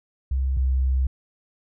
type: tone pair in turn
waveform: sine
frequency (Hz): 66 / 65.2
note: C2 / C2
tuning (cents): +16 / -5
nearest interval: unison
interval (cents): 21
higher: first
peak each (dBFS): -20 / -18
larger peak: second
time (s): 0.31-0.57 / 0.57-1.07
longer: second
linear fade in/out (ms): 5
effects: none